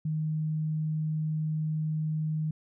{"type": "tone", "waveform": "sine", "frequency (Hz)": 155.56, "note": "D#3", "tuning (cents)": 0, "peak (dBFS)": -27, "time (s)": [0.05, 2.51], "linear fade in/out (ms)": 5, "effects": []}